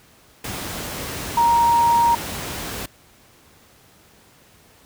sine tone in noise, 937 Hz, A#5, 9 cents sharp, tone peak -13 dBFS, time 1.37-2.15 s, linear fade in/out 5 ms, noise pink, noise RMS -29 dBFS, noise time 0.44-2.86 s, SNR +13 dB, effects pink hiss -52 dBFS RMS until 4.85 s + high-pass 60 Hz 12 dB/octave

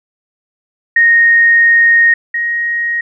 sine tone pair in turn, 1859 / 1878.4 Hz, A#6 / A#6, -5 / +13 cents, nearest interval unison, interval 18 cents, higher second, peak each -5 / -13 dBFS, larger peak first, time 0.96-2.14 / 2.34-3.01 s, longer first, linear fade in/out 5 ms, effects none

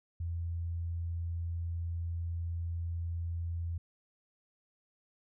sine tone, 84.6 Hz, E2, 45 cents sharp, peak -33 dBFS, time 0.2-3.78 s, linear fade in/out 5 ms, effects none

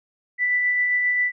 sine tone with tremolo, 1979 Hz, B6, 3 cents sharp, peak -17 dBFS, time 0.38-1.32 s, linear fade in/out 50 ms, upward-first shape sine, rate 7.5 Hz, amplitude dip 25%, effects none

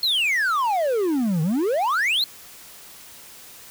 triangle exponential two-way sweep, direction down then up, 4317 to 150.7 to 4317 Hz, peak -17 dBFS, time 0.03-2.24 s, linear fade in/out 2 ms, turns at 1.42 s, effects white hiss -44 dBFS RMS until 3.7 s

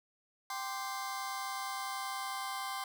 sawtooth chord, G suspended fourth, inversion none, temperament just, 784 / 1045.3 / 1176 Hz, G5 / C6 / D6, 0 / -2 / +2 cents, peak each -37 / -36 / -40 dBFS, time 0.5-2.84 s, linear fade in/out 2 ms, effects none

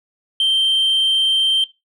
sine tone, 3136 Hz, G7, in tune, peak -11 dBFS, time 0.4-1.64 s, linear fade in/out 2 ms, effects noise-tail reverb RT60 0.2 s tail -17 dB re dry + tanh soft clip ceiling -12 dBFS

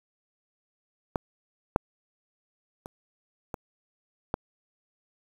clicks, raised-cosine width 1 ms, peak -12 / -6 / -25 / -19 / -12 dBFS, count 5, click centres 1.158 / 1.761 / 2.859 / 3.542 / 4.341 s, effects 7-bit

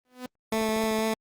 sawtooth tone with exponential growth, 251.2 Hz, B3, 30 cents sharp, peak -27 dBFS, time 0.05-0.26 s, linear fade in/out 2 ms, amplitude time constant 44 ms
15% pulse tone with vibrato, 220 Hz, A3, in tune, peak -18 dBFS, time 0.52-1.14 s, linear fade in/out 5 ms, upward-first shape triangle, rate 4.1 Hz, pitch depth 13 cents each way
click train, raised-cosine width 2 ms, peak -28 dBFS, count 7, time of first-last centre 0.54-0.988 s, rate 13.4 Hz
effects Opus 24 kbps

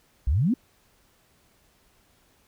sine exponential sweep, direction up, 56.3 to 277.2 Hz, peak -19 dBFS, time 0.27-0.54 s, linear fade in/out 5 ms, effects pink hiss -63 dBFS RMS until 2.47 s

